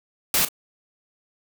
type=noise with echo; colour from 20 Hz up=white; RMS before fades=-20 dBFS; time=0.34-0.45 s; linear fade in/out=2 ms; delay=37 ms; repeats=1; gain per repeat=-14 dB; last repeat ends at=0.487 s; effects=none